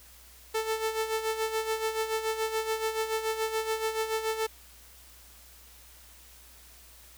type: tone with tremolo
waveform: sawtooth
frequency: 441.5 Hz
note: A4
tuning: 6 cents sharp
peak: -22 dBFS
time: 0.54-4.47 s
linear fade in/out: 10 ms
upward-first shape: sine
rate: 7 Hz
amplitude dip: 65%
effects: added 60 Hz sine -56 dBFS peak until 7.17 s + white hiss -54 dBFS RMS until 7.17 s